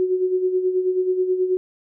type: tone with tremolo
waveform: sine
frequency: 369.1 Hz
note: F#4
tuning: 4 cents flat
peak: -15 dBFS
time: 0-1.57 s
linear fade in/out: 0 ms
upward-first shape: sine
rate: 9.3 Hz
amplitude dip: 60%
effects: none